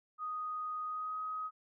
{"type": "tone with pitch glide", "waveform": "sine", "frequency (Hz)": [1244.5, 1261.1], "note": ["D#6", "D#6"], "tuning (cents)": [0, 23], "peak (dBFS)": -36, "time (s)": [0.18, 1.51], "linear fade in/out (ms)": 50, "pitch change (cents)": 23, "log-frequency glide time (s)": [0.86, 1.18], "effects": []}